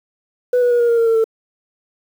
sine tone with pitch steps, 494.7 / 487.6 / 480.6 / 473.7 / 466.9 / 460.2 / 453.6 / 447.1 Hz, B4 / B4 / B4 / A#4 / A#4 / A#4 / A#4 / A4, +3 / -22 / -47 / +28 / +3 / -22 / -47 / +28 cents, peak -9 dBFS, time 0.53-1.242 s, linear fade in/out 5 ms, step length 89 ms, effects tanh soft clip ceiling -10 dBFS + 7-bit

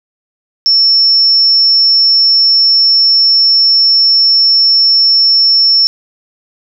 sine tone, 5400 Hz, E8, 41 cents sharp, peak -5 dBFS, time 0.66-5.87 s, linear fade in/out 0 ms, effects none

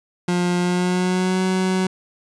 30% pulse tone with pitch glide, 177.2 to 186.66 Hz, F3 to F#3, +25 to +15 cents, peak -15 dBFS, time 0.28-1.87 s, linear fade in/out 5 ms, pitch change +90 cents, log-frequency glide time 0.59-1.42 s, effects resampled to 22050 Hz

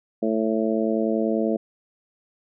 harmonic tone, 110.5 Hz, A2, 8 cents sharp, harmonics 2 / 3 / 4 / 5 / 6, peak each -24 / -26 / -27 / -28 / -29 dBFS, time 0.22-1.57 s, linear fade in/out 10 ms, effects none

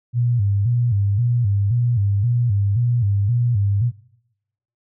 sine tone with vibrato, 110 Hz, A2, in tune, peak -15 dBFS, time 0.13-3.92 s, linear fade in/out 50 ms, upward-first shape square, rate 1.9 Hz, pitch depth 160 cents each way, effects noise-tail reverb RT60 0.9 s tail -25 dB re dry

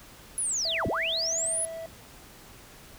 sine linear two-way sweep, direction down then up, 10650 to 36.71 to 10650 Hz, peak -26 dBFS, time 0.38-1.65 s, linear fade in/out 0 ms, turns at 0.87 s
triangle tone, 655 Hz, E5, 11 cents flat, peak -33 dBFS, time 0.65-1.86 s, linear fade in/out 2 ms
effects pink hiss -50 dBFS RMS until 2.98 s

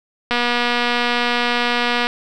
click train, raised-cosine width 0.3 ms, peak -3 dBFS, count 425, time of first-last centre 0.31-2.069 s, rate 241 Hz, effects none

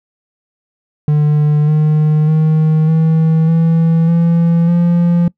triangle tone with pitch steps, 149.5 / 153.08 / 156.75 / 160.51 / 164.35 / 168.29 / 172.33 Hz, D3 / D#3 / D#3 / E3 / E3 / E3 / F3, +31 / -28 / +13 / -46 / -5 / +36 / -23 cents, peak -6 dBFS, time 1.08-5.28 s, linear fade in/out 2 ms, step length 600 ms, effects noise-tail reverb RT60 0.1 s tail -22 dB re dry

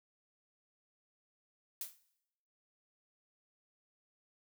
blue noise with exponential decay, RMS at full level -37 dBFS, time 1.81-1.99 s, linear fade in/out 2 ms, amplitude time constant 38 ms, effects noise-tail reverb RT60 0.8 s tail -18 dB re dry

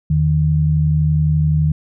sine tone pair together, 81.69 / 153.5 Hz, E2 / D#3, -15 / -23 cents, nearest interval major seventh, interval 1092 cents, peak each -18 / -13 dBFS, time 0.1-1.72 s, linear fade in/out 5 ms, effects none

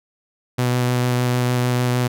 sawtooth tone with vibrato, 123.9 Hz, B2, 6 cents sharp, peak -13 dBFS, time 0.58-2.08 s, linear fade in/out 10 ms, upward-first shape square, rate 6.6 Hz, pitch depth 9 cents each way, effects none

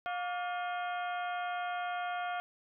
harmonic tone with a mistuned harmonic, 355.8 Hz, F4, 32 cents sharp, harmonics 2 / 3 / 4 / 5 / 6 / 7 / 8 / 9, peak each -35 / -44 / -40 / -52 / -49 / -50 / -58 / -50 dBFS, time 0.06-2.4 s, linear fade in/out 0 ms, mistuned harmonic 3, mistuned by +130 cents, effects none

